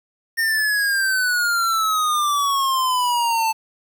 square exponential sweep, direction down, 1833 to 880 Hz, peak -18 dBFS, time 0.37-3.53 s, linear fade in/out 20 ms, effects 8-bit

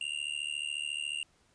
square tone with amplitude modulation, 2800 Hz, F7, 4 cents sharp, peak -30 dBFS, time 0.01-1.23 s, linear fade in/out 2 ms, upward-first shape sine, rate 74.1 Hz, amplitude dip 100%, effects pink hiss -68 dBFS RMS until 1.54 s + resampled to 22050 Hz

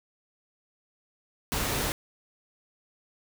pink noise, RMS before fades -29 dBFS, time 1.52-1.92 s, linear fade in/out 0 ms, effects none

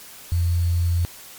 sine tone with sample-and-hold, 86 Hz, F2, 26 cents flat, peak -17 dBFS, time 0.32-1.05 s, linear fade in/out 0 ms, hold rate 4410 Hz, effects white hiss -42 dBFS RMS until 1.38 s + MP3 96 kbps

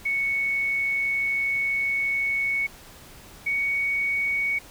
sine tone pair in turn, 2217 / 2234 Hz, C#7 / C#7, 0 / +13 cents, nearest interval unison, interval 13 cents, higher second, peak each -22 dBFS, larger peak neither, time 0.05-2.67 / 3.46-4.59 s, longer first, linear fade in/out 10 ms, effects pink hiss -47 dBFS RMS until 4.7 s

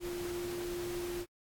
sine tone in noise, 350.9 Hz, F4, 8 cents sharp, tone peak -36 dBFS, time 0-1.26 s, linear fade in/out 50 ms, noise pink, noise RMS -45 dBFS, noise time 0-1.26 s, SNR +6 dB, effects AAC 64 kbps

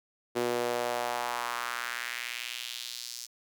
sawtooth tone with high-pass filter sweep, 120.6 Hz, B2, 41 cents flat, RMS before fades -34 dBFS, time 0.35-3.27 s, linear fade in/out 20 ms, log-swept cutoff 360 to 5600 Hz, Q 2.2, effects none

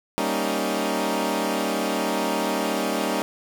15% pulse chord, Eb dominant seventh, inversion first, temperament equal, 196 / 233.1 / 277.2 / 311.1 Hz, G3 / Bb3 / Db4 / Eb4, 0 / 0 / 0 / 0 cents, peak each -22 dBFS, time 0.18-3.22 s, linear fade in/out 0 ms, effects none

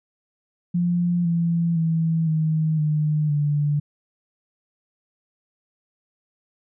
sine tone with pitch steps, 174.61 / 168.66 / 162.92 / 157.37 / 152.01 / 146.83 Hz, F3 / E3 / E3 / D#3 / D#3 / D3, 0 / +40 / -20 / +20 / -40 / 0 cents, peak -18 dBFS, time 0.74-3.8 s, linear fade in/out 10 ms, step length 510 ms, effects none

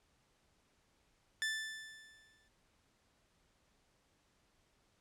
sawtooth tone with exponential decay, 1760 Hz, A6, in tune, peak -29 dBFS, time 1.42-2.48 s, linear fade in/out 0 ms, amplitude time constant 230 ms, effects pink hiss -74 dBFS RMS until 5 s + low-pass 9000 Hz 12 dB/octave

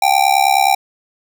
square tone with amplitude modulation, 784 Hz, G5, in tune, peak -7 dBFS, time 0.02-0.75 s, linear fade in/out 5 ms, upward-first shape sine, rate 69.6 Hz, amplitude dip 95%, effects none

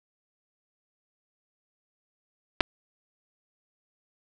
clicks, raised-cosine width 0.3 ms, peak -5 dBFS, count 2, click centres 2.606 / 2.609 s, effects none

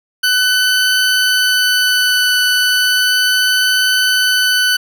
20% pulse tone with vibrato, 1500 Hz, F#6, 23 cents sharp, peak -6 dBFS, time 0.23-4.77 s, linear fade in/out 10 ms, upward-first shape triangle, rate 0.34 Hz, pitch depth 9 cents each way, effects none

